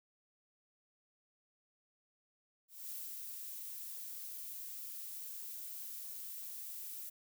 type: noise with ADSR envelope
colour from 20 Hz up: violet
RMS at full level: -44 dBFS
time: 2.68-7.1 s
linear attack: 220 ms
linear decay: 280 ms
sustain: -2 dB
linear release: 13 ms
effects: none